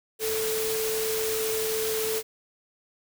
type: tone in noise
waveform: sine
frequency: 440 Hz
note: A4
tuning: in tune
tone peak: -27 dBFS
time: 0.19-2.23 s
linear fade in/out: 50 ms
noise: white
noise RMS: -31 dBFS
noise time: 0.19-2.23 s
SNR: +1 dB
effects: none